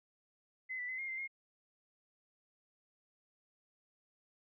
sine tone with pitch steps, 2039 / 1974 / 2038 / 2133 / 2081 / 2141 Hz, C7 / B6 / C7 / C7 / C7 / C7, -45 / -1 / -46 / +33 / -10 / +39 cents, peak -38 dBFS, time 0.69-1.278 s, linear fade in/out 20 ms, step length 98 ms, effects none

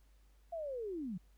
sine linear sweep, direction down, 692 to 163.6 Hz, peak -38 dBFS, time 0.52-1.18 s, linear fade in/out 10 ms, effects added 50 Hz sine -62 dBFS peak until 1.37 s + pink hiss -75 dBFS RMS until 1.37 s

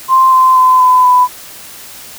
sine tone with pitch steps, 1046.5 / 1033.9 / 1021.4 / 1009.1 / 996.9 Hz, C6 / C6 / C6 / B5 / B5, 0 / -21 / -42 / +37 / +16 cents, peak -4 dBFS, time 0.08-1.28 s, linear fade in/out 50 ms, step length 240 ms, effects white hiss -32 dBFS RMS until 2.18 s

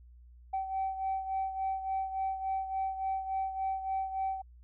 sine beating tone pair, 768 / 771.5 Hz, G5 / G5, -36 / -28 cents, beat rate 3.5 Hz, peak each -31 / -37 dBFS, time 0.53-4.42 s, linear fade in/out 10 ms, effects tanh soft clip ceiling -26 dBFS + added 60 Hz sine -52 dBFS peak until 4.63 s

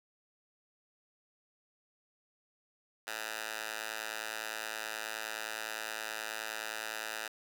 10% pulse tone with high-pass filter, 109.6 Hz, A2, 6 cents flat, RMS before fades -40 dBFS, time 3.07-7.28 s, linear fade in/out 5 ms, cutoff 1200 Hz, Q 0.98, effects none

